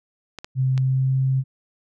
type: clicks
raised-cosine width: 0.2 ms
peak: -17 dBFS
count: 3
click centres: 0.387 / 0.445 / 0.778 s
type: tone with pitch glide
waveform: sine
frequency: 130.81 to 132.48 Hz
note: C3 to C3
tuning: 0 to +22 cents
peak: -17 dBFS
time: 0.55-1.44 s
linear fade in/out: 50 ms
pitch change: +22 cents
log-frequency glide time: 0.71-1.18 s
effects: none